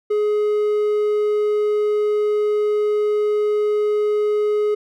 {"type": "tone", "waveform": "triangle", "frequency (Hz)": 420, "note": "G#4", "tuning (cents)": 19, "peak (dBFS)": -14, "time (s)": [0.1, 4.75], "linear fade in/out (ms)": 10, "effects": []}